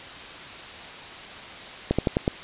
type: slowing click train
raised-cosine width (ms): 2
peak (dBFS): -7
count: 5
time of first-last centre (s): 1.91-2.279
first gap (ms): 76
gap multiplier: 1.13
effects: white hiss -39 dBFS RMS until 2.43 s + resampled to 8000 Hz